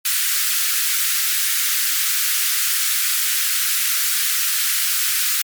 white high-pass noise, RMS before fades -19 dBFS, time 0.05-5.42 s, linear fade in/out 5 ms, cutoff 1300 Hz, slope 48 dB/octave, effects MP3 96 kbps

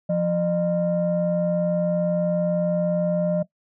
sine tone pair together, 174.61 / 607.7 Hz, F3 / D#5, 0 / -41 cents, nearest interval octave + minor seventh, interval 2159 cents, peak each -21 / -21 dBFS, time 0.09-3.43 s, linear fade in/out 10 ms, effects noise-tail reverb RT60 0.1 s tail -17 dB re dry + tanh soft clip ceiling -14 dBFS

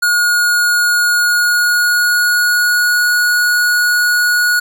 square tone with pitch glide, 1440 to 1454.2 Hz, F#6 to F#6, -47 to -30 cents, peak -11 dBFS, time 0.02-4.6 s, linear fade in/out 10 ms, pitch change +17 cents, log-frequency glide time 1.16-3.02 s, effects none

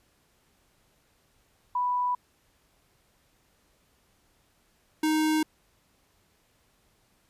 sine / square tone pair in turn, 987.8 / 311.1 Hz, B5 / D#4, 0 / 0 cents, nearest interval octave + minor sixth, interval 2000 cents, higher first, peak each -24 / -23 dBFS, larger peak second, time 1.75-2.15 / 5.03-5.43 s, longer neither, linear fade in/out 5 ms, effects pink hiss -67 dBFS RMS until 7.29 s + resampled to 32000 Hz

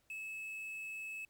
triangle tone with quantisation, 2597 Hz, E7, 26 cents flat, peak -40 dBFS, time 0.1-1.25 s, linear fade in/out 2 ms, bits 10, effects pink hiss -75 dBFS RMS until 1.29 s

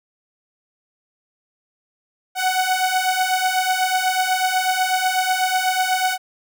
sawtooth beating tone pair, 740 / 748.1 Hz, F#5 / F#5, 0 / +19 cents, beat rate 8.1 Hz, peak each -18 / -16 dBFS, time 2.35-6.18 s, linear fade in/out 50 ms, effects none

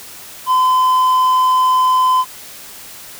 triangle tone, 1021 Hz, C6, 43 cents flat, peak -8 dBFS, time 0.46-2.25 s, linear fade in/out 50 ms, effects white hiss -35 dBFS RMS until 3.19 s

